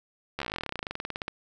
slowing click train, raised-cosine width 0.3 ms, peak -16 dBFS, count 29, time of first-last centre 0.39-1.281 s, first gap 13 ms, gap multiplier 1.06, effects none

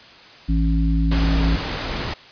harmonic tone, 55 Hz, A1, in tune, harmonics 1 / 3 / 5, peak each -17 / -22 / -24 dBFS, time 0.48-1.57 s, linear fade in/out 20 ms
pink noise, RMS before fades -26 dBFS, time 1.11-2.14 s, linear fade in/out 5 ms
effects white hiss -44 dBFS RMS until 2.31 s + resampled to 11025 Hz

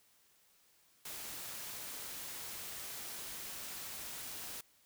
white noise, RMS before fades -45 dBFS, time 1.05-4.61 s, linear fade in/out 5 ms, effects white hiss -69 dBFS RMS until 4.85 s

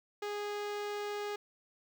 sawtooth tone with notch filter, 413.1 Hz, G#4, 9 cents flat, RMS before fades -38 dBFS, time 0.22-1.36 s, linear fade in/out 5 ms, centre 11000 Hz, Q 0.53, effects none

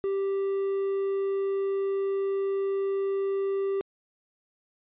triangle tone with hard clipping, 392 Hz, G4, in tune, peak -26 dBFS, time 0.04-3.81 s, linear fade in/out 0 ms, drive 6 dB, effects resampled to 8000 Hz

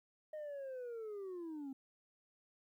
sine linear sweep, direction down, 622 to 261.6 Hz, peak -40 dBFS, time 0.33-1.73 s, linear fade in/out 5 ms, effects tanh soft clip ceiling -42 dBFS + 13-bit

